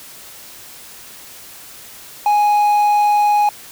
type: tone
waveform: triangle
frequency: 830.6 Hz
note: G#5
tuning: in tune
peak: -9 dBFS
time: 2.26-3.49 s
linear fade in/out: 2 ms
effects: white hiss -38 dBFS RMS until 3.71 s